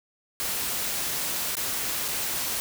white noise with dropouts, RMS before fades -29 dBFS, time 0.4-2.6 s, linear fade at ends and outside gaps 0 ms, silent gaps 1.553-1.569 / 2.081-2.085 s, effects none

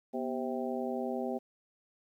harmonic tone with a mistuned harmonic, 130.81 Hz, C3, in tune, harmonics 2 / 3 / 4 / 5 / 6, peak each -36 / -38 / -39 / -40 / -41 dBFS, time 0.13-1.39 s, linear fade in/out 20 ms, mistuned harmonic 2, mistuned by -120 cents, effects 11-bit

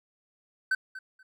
triangle tone with echo, 1530 Hz, G6, 42 cents flat, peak -21 dBFS, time 0.71-0.75 s, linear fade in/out 5 ms, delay 240 ms, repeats 2, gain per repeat -15 dB, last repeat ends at 1.23 s, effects none

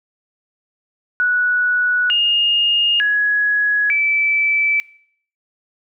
sine tone with pitch steps, 1472 / 2840 / 1676 / 2315 Hz, F#6 / F7 / G#6 / D7, -9 / +28 / +15 / -25 cents, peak -13 dBFS, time 1.2-4.8 s, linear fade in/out 0 ms, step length 900 ms, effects noise-tail reverb RT60 0.6 s tail -22 dB re dry

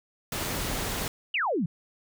pink noise, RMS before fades -31 dBFS, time 0.32-1.08 s, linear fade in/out 2 ms
sine exponential sweep, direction down, 3059 to 145.8 Hz, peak -24 dBFS, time 1.34-1.66 s, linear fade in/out 5 ms
effects none

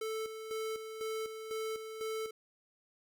square tone with tremolo, 440 Hz, A4, in tune, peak -36 dBFS, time 0.01-2.31 s, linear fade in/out 5 ms, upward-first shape square, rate 2 Hz, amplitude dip 55%, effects none

